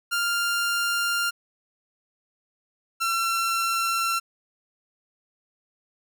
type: tone pair in turn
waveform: sawtooth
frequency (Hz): 1396.9 / 1354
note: F6 / E6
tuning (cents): 0 / +46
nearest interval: minor second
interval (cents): 54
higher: first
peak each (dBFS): -19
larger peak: neither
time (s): 0.11-1.31 / 3-4.2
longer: neither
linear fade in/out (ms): 20
effects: none